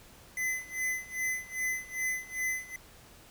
square tone with tremolo, 2026 Hz, B6, 44 cents sharp, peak -29 dBFS, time 0.37-2.76 s, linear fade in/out 2 ms, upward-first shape sine, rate 2.5 Hz, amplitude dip 90%, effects pink hiss -55 dBFS RMS until 3.3 s

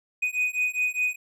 triangle beating tone pair, 2489 / 2493.9 Hz, D#7 / D#7, 0 / +3 cents, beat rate 4.9 Hz, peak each -25 dBFS, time 0.22-1.16 s, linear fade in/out 10 ms, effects none

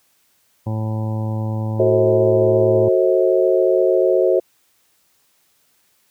harmonic tone, 109.5 Hz, A2, 8 cents flat, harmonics 1 / 2 / 3 / 4 / 5 / 6 / 7 / 8 / 9, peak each -20 / -28 / -33 / -42 / -33 / -46 / -38 / -39 / -41 dBFS, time 0.66-2.89 s, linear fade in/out 10 ms
sine chord, F# diminished seventh, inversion none, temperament just, 370 / 444 / 532.8 / 639.4 Hz, F#4 / A4 / C5 / Eb5, 0 / +16 / +31 / +47 cents, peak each -16 / -21 / -17 / -20 dBFS, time 1.79-4.4 s, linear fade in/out 10 ms
effects white hiss -61 dBFS RMS until 6.1 s + high-pass 60 Hz 12 dB/octave

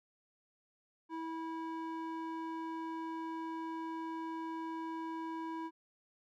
square tone with band-pass filter, 325.6 Hz, E4, 21 cents flat, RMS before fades -41 dBFS, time 1.09-5.71 s, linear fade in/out 50 ms, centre 700 Hz, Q 6.2, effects none

